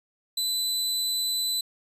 sawtooth tone, 4005 Hz, B7, 23 cents sharp, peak -22 dBFS, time 0.37-1.61 s, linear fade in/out 5 ms, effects resampled to 32000 Hz

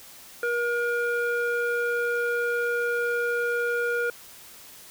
square tone with low-pass filter, 476.5 Hz, A#4, 38 cents sharp, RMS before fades -26 dBFS, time 0.43-4.1 s, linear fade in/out 2 ms, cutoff 1700 Hz, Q 7.2, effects white hiss -47 dBFS RMS until 4.9 s

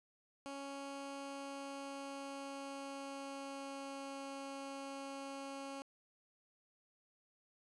15% pulse tone with pitch glide, 277.2 to 274.5 Hz, C#4 to C#4, 0 to -17 cents, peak -38 dBFS, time 0.46-5.82 s, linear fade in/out 0 ms, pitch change -17 cents, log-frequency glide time 1.18-4.24 s, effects resampled to 24000 Hz + 13-bit

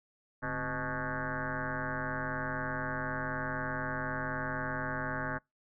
sine tone with frequency modulation, 869 Hz, A5, 22 cents flat, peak -32 dBFS, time 0.42-5.39 s, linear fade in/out 20 ms, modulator 121 Hz, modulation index 7.1, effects noise-tail reverb RT60 0.2 s tail -26 dB re dry

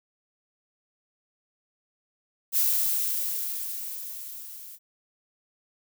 violet noise with level ramp, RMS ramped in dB -22 to -44 dBFS, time 2.52-4.79 s, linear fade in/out 50 ms, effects none

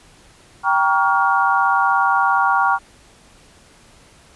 sine chord, G half-diminished seventh, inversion none, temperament just, 784 / 940.8 / 1128.9 / 1411.2 Hz, G5 / Bb5 / Db6 / F6, 0 / +16 / +31 / +18 cents, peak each -19 dBFS, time 0.63-2.79 s, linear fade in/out 50 ms, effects pink hiss -49 dBFS RMS until 4.35 s + resampled to 24000 Hz

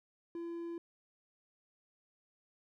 triangle tone, 338.7 Hz, E4, 47 cents sharp, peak -37 dBFS, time 0.35-0.78 s, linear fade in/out 2 ms, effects none

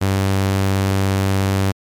sawtooth tone, 97 Hz, G2, 18 cents flat, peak -11 dBFS, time 0.01-1.72 s, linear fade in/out 10 ms, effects MP3 96 kbps

